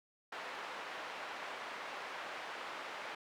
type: band-pass noise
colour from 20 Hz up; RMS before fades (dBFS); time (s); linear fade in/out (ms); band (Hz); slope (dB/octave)
pink; -45; 0.32-3.15; 5; 680 to 2500; 12
effects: none